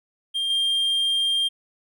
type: tone with level steps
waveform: triangle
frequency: 3197 Hz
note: G7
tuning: 33 cents sharp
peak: -21 / -18 dBFS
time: 0.34-1.49 s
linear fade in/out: 20 ms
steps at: 0.5 s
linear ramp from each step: 2 ms
effects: none